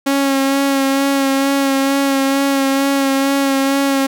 sawtooth tone with vibrato, 274 Hz, C#4, 20 cents flat, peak -9 dBFS, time 0.06-4.07 s, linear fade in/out 10 ms, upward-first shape sine, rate 2.2 Hz, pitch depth 21 cents each way, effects none

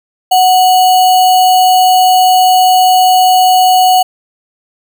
sine tone with sample-and-hold, 740 Hz, F#5, in tune, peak -4 dBFS, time 0.31-4.03 s, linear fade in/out 10 ms, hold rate 3675 Hz, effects none

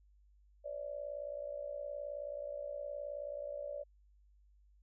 sine tone with amplitude modulation, 579 Hz, D5, 25 cents flat, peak -36 dBFS, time 0.64-3.84 s, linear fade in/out 20 ms, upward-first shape sine, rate 59 Hz, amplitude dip 80%, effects added 50 Hz sine -63 dBFS peak until 4.82 s

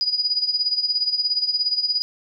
sine tone with tremolo, 4921 Hz, D#8, 20 cents flat, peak -16 dBFS, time 0.01-2.02 s, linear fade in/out 0 ms, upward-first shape sine, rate 17 Hz, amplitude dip 75%, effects none

